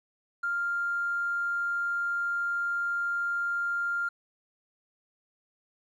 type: tone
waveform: triangle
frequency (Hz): 1396.9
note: F6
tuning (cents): 0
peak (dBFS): -23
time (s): 0.43-4.09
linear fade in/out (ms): 10
effects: tanh soft clip ceiling -25 dBFS